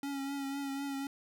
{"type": "tone with vibrato", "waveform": "square", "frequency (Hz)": 277.1, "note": "C#4", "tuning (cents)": -1, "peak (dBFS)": -36, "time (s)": [0.03, 1.07], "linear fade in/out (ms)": 2, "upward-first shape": "triangle", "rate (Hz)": 4, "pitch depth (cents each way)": 34, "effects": []}